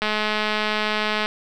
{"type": "click train", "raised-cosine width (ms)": 0.3, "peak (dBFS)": -7, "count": 265, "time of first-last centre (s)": [0.02, 1.259], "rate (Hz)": 213, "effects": ["8-bit"]}